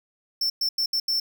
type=tone bursts at uneven times; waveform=square; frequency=5380 Hz; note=E8; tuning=34 cents sharp; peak=-22 dBFS; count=5; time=0.41-0.5 / 0.61-0.69 / 0.78-0.86 / 0.93-1 / 1.08-1.2 s; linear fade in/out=5 ms; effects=none